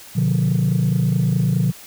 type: chord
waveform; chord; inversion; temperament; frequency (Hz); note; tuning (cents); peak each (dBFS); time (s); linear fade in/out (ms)
sine; B diminished; none; just; 123.47 / 148.16 / 177.8; B2 / D3 / F3; 0 / +16 / +31; -18; 0.15-1.72; 20
effects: tanh soft clip ceiling -11 dBFS + white hiss -41 dBFS RMS until 1.86 s